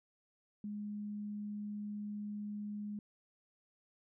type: tone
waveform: sine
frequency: 207.7 Hz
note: G#3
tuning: in tune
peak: -39 dBFS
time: 0.64-2.99 s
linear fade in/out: 2 ms
effects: none